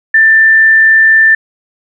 sine tone, 1778 Hz, A6, 18 cents sharp, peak -3 dBFS, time 0.14-1.35 s, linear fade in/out 5 ms, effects none

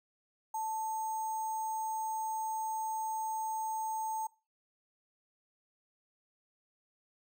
sine tone with sample-and-hold, 880 Hz, A5, in tune, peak -33 dBFS, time 0.54-4.27 s, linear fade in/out 5 ms, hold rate 7350 Hz, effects noise-tail reverb RT60 0.3 s tail -22 dB re dry

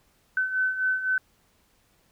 sine beating tone pair, 1516 / 1519.9 Hz, F#6 / F#6, +42 / +46 cents, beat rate 3.9 Hz, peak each -30 / -24 dBFS, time 0.37-1.18 s, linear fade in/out 2 ms, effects pink hiss -65 dBFS RMS until 2.11 s

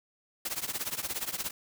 white noise with tremolo, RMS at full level -31 dBFS, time 0.45-1.51 s, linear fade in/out 5 ms, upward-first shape triangle, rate 17 Hz, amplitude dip 95%, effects none

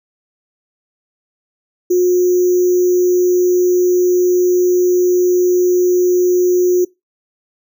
sine tone with sample-and-hold, 359.5 Hz, F#4, 50 cents flat, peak -9 dBFS, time 1.9-6.85 s, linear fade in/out 10 ms, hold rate 6300 Hz, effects noise-tail reverb RT60 0.2 s tail -22 dB re dry

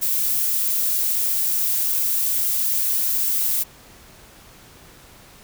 violet noise, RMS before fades -21 dBFS, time 0.01-3.64 s, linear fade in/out 20 ms, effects pink hiss -47 dBFS RMS until 5.43 s

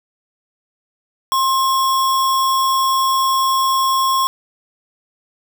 sine tone with sample-and-hold, 1062 Hz, C6, 25 cents sharp, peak -13 dBFS, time 1.32-4.27 s, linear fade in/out 0 ms, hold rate 4410 Hz, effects none

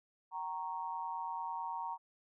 sine tone with amplitude modulation, 932.3 Hz, A#5, in tune, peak -33 dBFS, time 0.31-1.98 s, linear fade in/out 50 ms, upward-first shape sine, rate 169 Hz, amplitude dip 90%, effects none

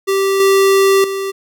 square tone with level steps, 390 Hz, G4, 9 cents flat, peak -13 / -9 / -19 dBFS, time 0.07-1.32 s, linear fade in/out 20 ms, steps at 0.4 / 1.04 s, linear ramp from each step 2 ms, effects none

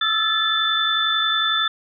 sine tone cluster, 1286 / 1337 / 1738 / 3524 Hz, E6 / E6 / A6 / A7, -43 / +24 / -22 / +2 cents, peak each -28 / -24 / -24 / -20 dBFS, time 0.01-1.68 s, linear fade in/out 5 ms, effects none

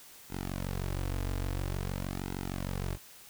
sawtooth tone with flanger, 46.46 Hz, F#1, 8 cents sharp, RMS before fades -35 dBFS, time 0.29-2.98 s, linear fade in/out 50 ms, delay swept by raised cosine 1.7 to 5.4 ms, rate 0.49 Hz, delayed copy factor -1, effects white hiss -53 dBFS RMS until 3.29 s

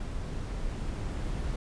brown noise with level ramp, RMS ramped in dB -35 to -32 dBFS, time 0-1.56 s, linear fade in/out 5 ms, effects resampled to 22050 Hz

